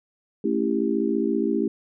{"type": "chord", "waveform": "sine", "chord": "A dominant seventh", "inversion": "none", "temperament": "just", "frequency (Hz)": [220, 275, 330, 396], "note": ["A3", "C#4", "E4", "G4"], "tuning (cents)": [0, -14, 2, 18], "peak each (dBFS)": [-26, -26, -26, -26], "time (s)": [0.44, 1.68], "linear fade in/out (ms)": 5, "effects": []}